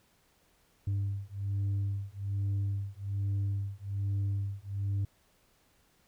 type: beating tone pair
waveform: sine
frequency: 98.8 / 100 Hz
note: G2 / G2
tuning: +14 / +35 cents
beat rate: 1.2 Hz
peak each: -31 dBFS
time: 0.87-5.05 s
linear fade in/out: 5 ms
effects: tanh soft clip ceiling -27 dBFS + pink hiss -68 dBFS RMS until 6.07 s